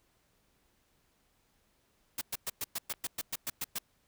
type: noise bursts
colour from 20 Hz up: white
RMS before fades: -35 dBFS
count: 12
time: 2.18-3.786 s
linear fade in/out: 5 ms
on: 33 ms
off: 110 ms
type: click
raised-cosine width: 0.3 ms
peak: -33 dBFS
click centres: 2.938 s
effects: pink hiss -72 dBFS RMS until 4.07 s